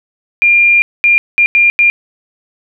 sine tone bursts at uneven times, 2400 Hz, D7, 37 cents sharp, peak -5 dBFS, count 5, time 0.42-0.82 / 1.04-1.18 / 1.38-1.46 / 1.55-1.7 / 1.79-1.9 s, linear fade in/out 0 ms, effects none

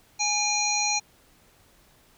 harmonic tone with a mistuned harmonic, 830.6 Hz, G#5, in tune, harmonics 1 / 3 / 5 / 7 / 8, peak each -29 / -29 / -29 / -29 / -29 dBFS, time 0.19-1 s, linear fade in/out 20 ms, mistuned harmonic 3, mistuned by -45 cents, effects pink hiss -59 dBFS RMS until 2.17 s

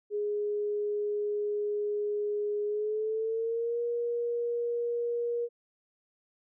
sine tone with pitch glide, 415.3 to 474.3 Hz, G#4 to A#4, 0 to +30 cents, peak -28 dBFS, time 0.1-5.49 s, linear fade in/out 50 ms, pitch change +230 cents, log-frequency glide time 2.66-3.8 s, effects none

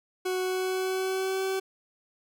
40% pulse tone with pitch glide, 370 to 382.4 Hz, F#4 to G4, 0 to -43 cents, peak -26 dBFS, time 0.25-1.6 s, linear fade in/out 10 ms, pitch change +57 cents, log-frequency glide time 0.4-1.43 s, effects none

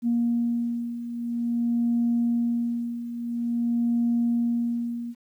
sine beating tone pair, 235.7 / 236.19 Hz, A#3 / A#3, +19 / +23 cents, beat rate 0.49 Hz, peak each -28 / -23 dBFS, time 0.02-5.15 s, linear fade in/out 50 ms, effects tanh soft clip ceiling -15 dBFS + 10-bit

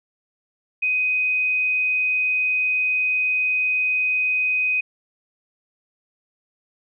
sine tone, 2506 Hz, D#7, 12 cents sharp, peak -18 dBFS, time 0.82-4.81 s, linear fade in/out 10 ms, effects none

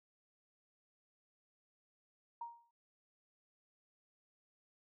sine tone with exponential decay, 937 Hz, A#5, 9 cents sharp, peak -39 dBFS, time 2.41-2.71 s, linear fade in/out 5 ms, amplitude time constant 65 ms, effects none

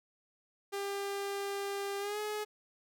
sawtooth tone with pitch glide, 398.8 to 422.5 Hz, G4 to G#4, +30 to +30 cents, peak -31 dBFS, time 0.72-2.45 s, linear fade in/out 20 ms, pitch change +100 cents, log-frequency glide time 1.99-2.19 s, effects none

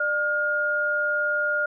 sine tone pair together, 597 / 1419.9 Hz, D5 / F6, +28 / +28 cents, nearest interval octave + minor third, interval 1500 cents, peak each -28 / -22 dBFS, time 0-1.66 s, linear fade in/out 5 ms, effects none

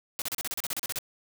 white noise bursts, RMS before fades -32 dBFS, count 13, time 0.19-0.987 s, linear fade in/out 0 ms, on 29 ms, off 35 ms, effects none

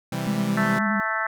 sawtooth chord, C major, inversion none, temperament equal, 130.81 / 164.81 / 196 Hz, C3 / E3 / G3, 0 / 0 / 0 cents, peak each -26 dBFS, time 0.12-0.79 s, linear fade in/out 5 ms
sine tone with vibrato, 205.6 Hz, G#3, 17 cents flat, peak -23 dBFS, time 0.27-1 s, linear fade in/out 0 ms, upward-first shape square, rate 11 Hz, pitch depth 33 cents each way
harmonic tone, 220 Hz, A3, in tune, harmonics 3 / 4 / 5 / 6 / 7 / 8 / 9, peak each -33 / -32 / -33 / -28 / -30 / -29 / -32 dBFS, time 0.57-1.27 s, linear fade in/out 5 ms
effects none

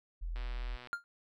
sine tone, 41.82 Hz, E1, 26 cents sharp, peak -35 dBFS, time 0.21-0.77 s, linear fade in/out 20 ms
click train, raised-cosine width 0.3 ms, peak -33 dBFS, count 64, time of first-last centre 0.36-0.872 s, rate 123 Hz
triangle tone with exponential decay, 1400 Hz, F6, 4 cents sharp, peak -27 dBFS, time 0.93-1.04 s, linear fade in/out 0 ms, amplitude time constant 23 ms
effects none

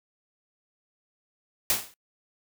white noise with exponential decay, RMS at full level -20 dBFS, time 1.7-1.94 s, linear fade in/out 1 ms, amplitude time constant 52 ms, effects noise-tail reverb RT60 0.1 s tail -24 dB re dry

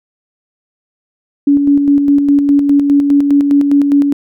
sine tone with tremolo, 284.1 Hz, C#4, 43 cents sharp, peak -5 dBFS, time 1.47-4.13 s, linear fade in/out 5 ms, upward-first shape square, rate 4.9 Hz, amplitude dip 40%, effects none

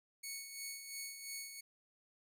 10% pulse tone with tremolo, 2217 Hz, C#7, in tune, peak -33 dBFS, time 0.23-1.61 s, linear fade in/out 10 ms, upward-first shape sine, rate 2.9 Hz, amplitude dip 55%, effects none

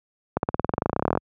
accelerating click train, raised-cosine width 1 ms, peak -7 dBFS, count 22, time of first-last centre 0.37-1.175 s, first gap 61 ms, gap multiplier 0.95, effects high-pass 80 Hz 12 dB/octave

